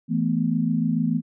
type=chord; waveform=sine; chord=E suspended fourth; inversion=none; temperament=equal; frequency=164.81 / 220 / 246.9 Hz; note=E3 / A3 / B3; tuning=0 / 0 / 0 cents; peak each=-24 dBFS; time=0.08-1.22 s; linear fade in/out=50 ms; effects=none